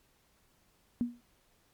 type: tone with exponential decay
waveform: sine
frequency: 240.1 Hz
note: B3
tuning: 49 cents flat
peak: -24 dBFS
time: 1.01-1.21 s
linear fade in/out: 0 ms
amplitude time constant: 43 ms
effects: pink hiss -69 dBFS RMS until 1.73 s + MP3 96 kbps